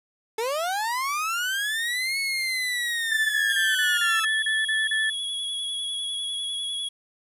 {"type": "linear two-way sweep", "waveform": "30% pulse", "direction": "up then down", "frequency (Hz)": [428.7, 2208, 1301], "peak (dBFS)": -22, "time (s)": [0.38, 4.25], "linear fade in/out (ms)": 5, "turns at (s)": 2.19}
{"type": "tone bursts", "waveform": "sine", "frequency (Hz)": 1756, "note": "A6", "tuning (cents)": -4, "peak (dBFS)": -22, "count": 9, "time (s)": [3.11, 5.1], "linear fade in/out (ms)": 5, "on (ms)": 190, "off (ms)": 35}
{"type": "tone with vibrato", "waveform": "square", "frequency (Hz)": 3355, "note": "G#7", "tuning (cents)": 17, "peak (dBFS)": -28, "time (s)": [3.49, 6.89], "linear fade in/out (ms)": 10, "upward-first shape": "sine", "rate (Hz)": 10, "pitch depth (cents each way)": 23}
{"effects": ["resampled to 32000 Hz", "9-bit"]}